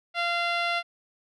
10% pulse tone with low-pass filter, 690 Hz, F5, 21 cents flat, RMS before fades -27 dBFS, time 0.14-0.83 s, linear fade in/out 50 ms, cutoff 3600 Hz, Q 0.74, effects none

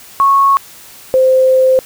sine tone pair in turn, 1102 / 520.1 Hz, C#6 / C5, -11 / -10 cents, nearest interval octave + minor second, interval 1299 cents, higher first, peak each -6 dBFS, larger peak neither, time 0.2-0.57 / 1.14-1.79 s, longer second, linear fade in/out 0 ms, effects white hiss -37 dBFS RMS until 1.85 s

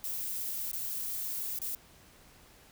violet noise with dropouts, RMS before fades -36 dBFS, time 0.04-1.75 s, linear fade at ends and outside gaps 0 ms, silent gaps 0.715-0.732 / 1.588-1.617 s, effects pink hiss -58 dBFS RMS until 2.71 s

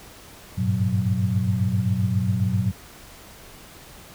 sine tone cluster, 97.1 / 104.6 / 120.8 / 185 Hz, G2 / G#2 / B2 / F#3, -16 / +13 / -38 / 0 cents, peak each -25 dBFS, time 0.57-2.72 s, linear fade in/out 20 ms, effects pink hiss -45 dBFS RMS until 4.14 s

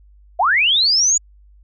sine linear sweep, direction up, 622.3 to 6960 Hz, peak -12 dBFS, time 0.39-1.18 s, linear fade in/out 10 ms, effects added 50 Hz sine -45 dBFS peak until 1.63 s

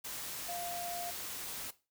sine tone in noise, 698.5 Hz, F5, in tune, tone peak -39 dBFS, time 0.48-1.11 s, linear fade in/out 10 ms, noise white, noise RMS -42 dBFS, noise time 0.04-1.71 s, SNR 0 dB, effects noise-tail reverb RT60 0.3 s tail -17 dB re dry

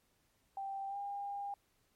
sine tone with pitch glide, 784 to 804.6 Hz, G5 to G5, 0 to +45 cents, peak -38 dBFS, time 0.57-1.54 s, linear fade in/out 2 ms, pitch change +45 cents, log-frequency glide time 0.88-0.97 s, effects pink hiss -75 dBFS RMS until 1.95 s + MP3 64 kbps

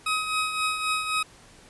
20% pulse tone with tremolo, 1266 Hz, D#6, 30 cents sharp, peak -17 dBFS, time 0.06-1.23 s, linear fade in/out 5 ms, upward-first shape triangle, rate 3.8 Hz, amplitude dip 60%, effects pink hiss -52 dBFS RMS until 1.69 s + resampled to 24000 Hz

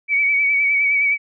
sine tone with vibrato, 2273 Hz, C#7, 43 cents sharp, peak -14 dBFS, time 0.08-1.18 s, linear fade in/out 50 ms, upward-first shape sine, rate 9.7 Hz, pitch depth 37 cents each way, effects none

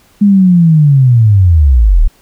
sine linear sweep, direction down, 207.7 to 31.94 Hz, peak -3 dBFS, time 0.21-2.08 s, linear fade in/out 10 ms, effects pink hiss -48 dBFS RMS until 2.21 s

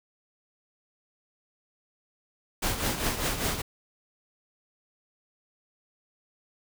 pink noise with tremolo, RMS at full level -26 dBFS, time 2.62-3.62 s, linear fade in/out 10 ms, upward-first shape triangle, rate 5 Hz, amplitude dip 70%, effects none

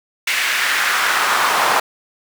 brown noise with high-pass filter sweep, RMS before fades -17 dBFS, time 0.27-1.8 s, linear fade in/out 5 ms, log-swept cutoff 2200 to 910 Hz, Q 1.9, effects none

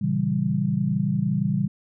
sine chord, A# diminished seventh, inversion none, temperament equal, 116.54 / 138.59 / 164.81 / 196 Hz, A#2 / C#3 / E3 / G3, 0 / 0 / 0 / 0 cents, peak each -30 / -26 / -26 / -24 dBFS, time 0.01-1.68 s, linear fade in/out 10 ms, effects none

